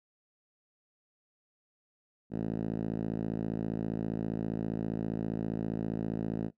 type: tone with band-pass filter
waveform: 5% pulse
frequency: 55 Hz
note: A1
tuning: in tune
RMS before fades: -34 dBFS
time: 2.3-6.51 s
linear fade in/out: 50 ms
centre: 210 Hz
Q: 1.5
effects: noise-tail reverb RT60 0.1 s tail -17 dB re dry